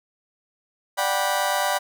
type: chord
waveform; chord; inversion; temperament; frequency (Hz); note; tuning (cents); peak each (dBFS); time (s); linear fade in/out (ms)
30% pulse; G major seventh; second; just; 588 / 735 / 784 / 980; D5 / F#5 / G5 / B5; +2 / -12 / 0 / -14; -24 / -25 / -24 / -24; 0.97-1.79; 20
effects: none